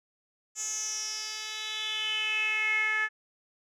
10% pulse tone with band-pass filter sweep, 432 Hz, A4, 32 cents flat, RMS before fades -31 dBFS, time 0.55-3.09 s, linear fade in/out 50 ms, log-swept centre 7100 to 1800 Hz, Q 6.4, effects none

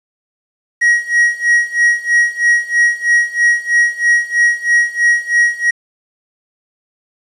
triangle tone with tremolo, 1899 Hz, A#6, 32 cents sharp, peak -5 dBFS, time 0.81-5.71 s, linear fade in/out 10 ms, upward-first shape sine, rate 3.1 Hz, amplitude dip 90%, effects resampled to 24000 Hz + 7-bit

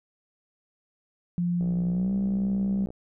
sine tone with pitch glide, 174.7 to 196.09 Hz, F3 to G3, +1 to +1 cents, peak -23 dBFS, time 1.38-2.86 s, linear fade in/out 0 ms, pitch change +200 cents, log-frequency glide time 1.91-2.13 s
click train, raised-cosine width 2 ms, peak -27 dBFS, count 81, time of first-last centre 1.61-2.904 s, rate 61.8 Hz
effects none

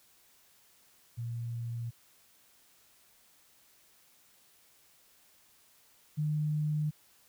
sine tone pair in turn, 117.6 / 151.45 Hz, A#2 / D#3, +16 / -46 cents, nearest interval major third, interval 438 cents, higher second, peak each -34 / -28 dBFS, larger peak second, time 1.17-1.91 / 6.17-6.91 s, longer neither, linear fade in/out 20 ms, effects white hiss -64 dBFS RMS until 7.28 s

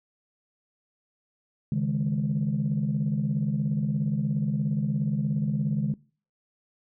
sine chord, C# suspended second, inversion none, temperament equal, 138.59 / 155.56 / 207.7 Hz, C#3 / D#3 / G#3, 0 / 0 / 0 cents, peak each -27 dBFS, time 1.72-5.94 s, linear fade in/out 2 ms, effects noise-tail reverb RT60 0.4 s tail -22 dB re dry + tanh soft clip ceiling -17 dBFS

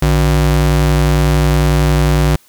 square ring-modulated tone, 106.5 Hz, G#2, 44 cents sharp, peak -7 dBFS, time 0.02-2.36 s, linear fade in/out 5 ms, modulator 45.5 Hz, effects white hiss -49 dBFS RMS until 2.48 s

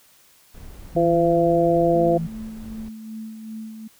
brown noise, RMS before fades -40 dBFS, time 0.54-2.89 s, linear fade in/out 10 ms
sine tone, 164.81 Hz, E3, in tune, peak -24 dBFS, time 0.95-2.27 s, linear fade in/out 5 ms
harmonic tone, 170 Hz, F3, 46 cents flat, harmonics 2 / 3 / 4, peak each -20 / -20 / -20 dBFS, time 0.96-2.18 s, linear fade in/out 10 ms
sine tone with tremolo, 220 Hz, A3, in tune, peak -30 dBFS, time 1.94-3.88 s, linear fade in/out 10 ms, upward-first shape sine, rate 2.6 Hz, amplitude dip 45%
effects white hiss -55 dBFS RMS until 3.99 s

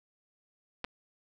clicks, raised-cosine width 0.3 ms, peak -20 dBFS, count 2, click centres 0.843 / 0.847 s, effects none

